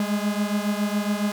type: beating tone pair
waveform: 45% pulse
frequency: 204.6 / 211.8 Hz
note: G#3 / G#3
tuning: -26 / +34 cents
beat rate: 7.2 Hz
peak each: -24 / -27 dBFS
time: 0-1.32 s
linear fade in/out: 2 ms
effects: none